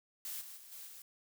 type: noise with level steps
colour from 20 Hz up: blue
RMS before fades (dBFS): -42 / -50 / -55 / -49 / -52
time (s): 0.25-1.02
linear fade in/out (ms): 2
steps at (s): 0.4 / 0.56 / 0.71 / 0.86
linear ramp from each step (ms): 20
effects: none